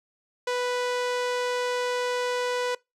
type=tone; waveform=sawtooth; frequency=493.9 Hz; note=B4; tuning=in tune; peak=-21 dBFS; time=0.47-2.75 s; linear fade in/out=5 ms; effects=noise-tail reverb RT60 0.2 s tail -23 dB re dry + low-pass 7000 Hz 12 dB/octave